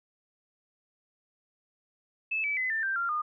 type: tone with pitch steps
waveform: sine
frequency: 2613 / 2301 / 2027 / 1784.7 / 1571.8 / 1384.2 / 1219 Hz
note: E7 / D7 / B6 / A6 / G6 / F6 / D#6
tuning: -16 / -36 / +45 / +24 / +4 / -16 / -36 cents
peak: -27 dBFS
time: 2.31-3.22 s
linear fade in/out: 10 ms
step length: 130 ms
effects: none

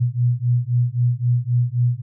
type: beating tone pair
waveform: sine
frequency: 120 / 123.8 Hz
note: B2 / B2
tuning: -49 / +5 cents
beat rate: 3.8 Hz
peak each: -19 dBFS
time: 0-2.02 s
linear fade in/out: 20 ms
effects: none

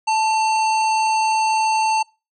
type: harmonic tone with a mistuned harmonic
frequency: 902 Hz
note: A5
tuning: 43 cents sharp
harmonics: 1 / 3 / 5 / 7 / 9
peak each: -16 / -26 / -30 / -33 / -35 dBFS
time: 0.07-2.03 s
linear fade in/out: 10 ms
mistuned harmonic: 1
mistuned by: -46 cents
effects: noise-tail reverb RT60 0.3 s tail -26 dB re dry

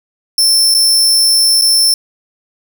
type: tone with dropouts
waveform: sawtooth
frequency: 5350 Hz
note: E8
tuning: 25 cents sharp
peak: -5 dBFS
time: 0.38-1.94 s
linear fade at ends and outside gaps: 2 ms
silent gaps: 0.742-0.747 / 1.613-1.619 s
effects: 7-bit

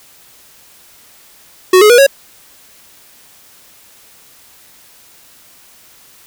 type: tone with pitch steps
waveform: square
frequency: 370 / 422.6 / 482.6 / 551.2 Hz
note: F#4 / G#4 / B4 / C#5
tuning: 0 / +30 / -40 / -10 cents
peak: -4 dBFS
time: 1.73-2.066 s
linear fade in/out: 5 ms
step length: 84 ms
effects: white hiss -44 dBFS RMS until 6.26 s

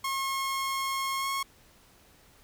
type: tone with pitch glide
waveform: sawtooth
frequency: 1081 to 1092.3 Hz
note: C#6 to C#6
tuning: -44 to -26 cents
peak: -25 dBFS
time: 0.04-1.43 s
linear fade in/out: 5 ms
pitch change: +18 cents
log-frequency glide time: 1.19-1.27 s
effects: pink hiss -59 dBFS RMS until 2.43 s

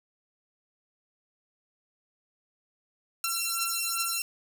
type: beating tone pair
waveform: 5% pulse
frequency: 1355 / 1357.6 Hz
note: E6 / F6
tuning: +47 / -49 cents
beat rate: 2.6 Hz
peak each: -19 dBFS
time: 3.24-4.22 s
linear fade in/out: 2 ms
effects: none

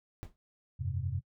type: noise with exponential decay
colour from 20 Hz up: brown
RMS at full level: -39 dBFS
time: 0.23-0.36 s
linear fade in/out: 0 ms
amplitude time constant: 28 ms
type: chord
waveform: sine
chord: F suspended second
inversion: none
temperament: just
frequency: 87.31 / 98.22 / 130.96 Hz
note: F2 / G2 / C3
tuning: 0 / +4 / +2 cents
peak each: -36 dBFS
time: 0.79-1.21 s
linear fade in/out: 20 ms
effects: noise-tail reverb RT60 0.1 s tail -23 dB re dry

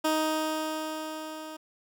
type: tone with level ramp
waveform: 15% pulse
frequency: 312.5 Hz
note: D#4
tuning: 8 cents sharp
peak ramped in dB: -17 to -33 dBFS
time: 0.04-1.57 s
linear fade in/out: 10 ms
effects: none

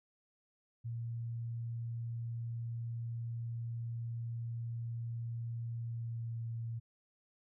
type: tone with pitch glide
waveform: sine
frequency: 116.54 to 115.2 Hz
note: A#2 to A#2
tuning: 0 to -20 cents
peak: -37 dBFS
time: 0.84-6.8 s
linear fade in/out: 20 ms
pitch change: -20 cents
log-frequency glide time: 5.8-6.4 s
effects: none

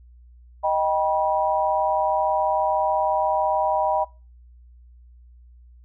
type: chord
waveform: sine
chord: Eb augmented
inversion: none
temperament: equal with one note detuned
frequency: 622.3 / 784 / 969.7 Hz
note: Eb5 / G5 / B5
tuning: 0 / 0 / -32 cents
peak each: -23 dBFS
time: 0.63-4.05 s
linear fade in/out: 20 ms
effects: noise-tail reverb RT60 0.3 s tail -22 dB re dry + added 60 Hz sine -46 dBFS peak until 5.84 s

